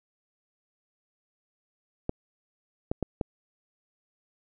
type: clicks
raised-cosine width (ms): 2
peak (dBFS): -14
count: 4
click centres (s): 2.094 / 2.915 / 3.027 / 3.212
effects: none